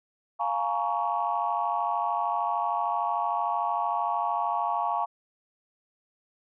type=chord; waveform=sine; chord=Bb minor seventh; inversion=second; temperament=just; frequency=699.2 / 839.1 / 932.3 / 1118.8 Hz; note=F5 / Ab5 / Bb5 / Db6; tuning=+2 / +18 / 0 / +16 cents; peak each=-30 dBFS; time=0.39-5.06 s; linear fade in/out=20 ms; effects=tanh soft clip ceiling -15 dBFS